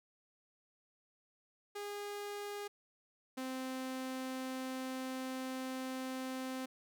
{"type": "tone pair in turn", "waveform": "sawtooth", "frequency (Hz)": [409.4, 260], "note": ["G#4", "C4"], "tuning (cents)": [-25, -11], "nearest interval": "minor sixth", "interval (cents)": 786, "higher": "first", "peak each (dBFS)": [-37, -35], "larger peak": "second", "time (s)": [[1.75, 2.68], [3.37, 6.66]], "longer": "second", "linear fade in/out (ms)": 10, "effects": []}